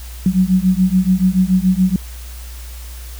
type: beating tone pair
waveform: sine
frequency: 182.4 / 189.4 Hz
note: F#3 / F#3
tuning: -24 / +41 cents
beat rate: 7 Hz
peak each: -14 dBFS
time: 0.26-1.96 s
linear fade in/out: 2 ms
effects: added 60 Hz sine -29 dBFS peak until 3.19 s + white hiss -39 dBFS RMS until 3.19 s